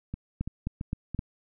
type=two click trains; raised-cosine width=5 ms; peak=-17 / -21 dBFS; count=4 / 4; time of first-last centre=0.41-1.191 / 0.14-1.147 s; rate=3.84 / 2.98 Hz; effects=none